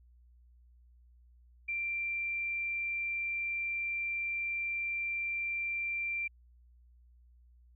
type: tone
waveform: sine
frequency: 2361 Hz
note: D7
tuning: 9 cents sharp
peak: -32 dBFS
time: 1.68-6.28 s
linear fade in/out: 10 ms
effects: added 60 Hz sine -58 dBFS peak until 7.75 s